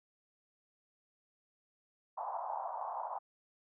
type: band-pass noise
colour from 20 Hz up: white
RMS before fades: -40 dBFS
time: 2.17-3.19 s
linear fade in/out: 10 ms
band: 690 to 980 Hz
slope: 48 dB/octave
effects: none